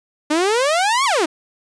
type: exponential two-way sweep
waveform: sawtooth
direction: up then down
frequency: 292.4 to 1153 to 292.4 Hz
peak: -11 dBFS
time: 0.3-1.26 s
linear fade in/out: 10 ms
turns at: 1.05 s
effects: resampled to 22050 Hz